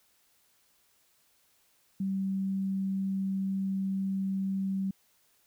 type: tone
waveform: sine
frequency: 193 Hz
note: G3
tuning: 27 cents flat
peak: -28 dBFS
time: 2-4.91 s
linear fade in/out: 5 ms
effects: white hiss -68 dBFS RMS until 5.46 s